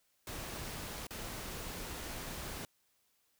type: noise with dropouts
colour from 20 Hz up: pink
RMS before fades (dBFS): -43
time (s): 0.27-2.65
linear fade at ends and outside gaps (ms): 1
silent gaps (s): 1.069-1.107
effects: white hiss -75 dBFS RMS until 3.39 s